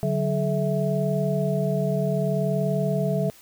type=tone cluster; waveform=sine; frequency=146 / 186.6 / 427.3 / 655 Hz; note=D3 / F#3 / G#4 / E5; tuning=-10 / +15 / +49 / -11 cents; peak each=-25 / -26 / -29 / -27 dBFS; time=0.03-3.3 s; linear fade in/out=0 ms; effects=white hiss -51 dBFS RMS until 3.41 s